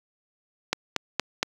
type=click train; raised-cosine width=0.2 ms; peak=-5 dBFS; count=4; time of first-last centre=0.73-1.429 s; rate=4.29 Hz; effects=high-pass 150 Hz 12 dB/octave + 7-bit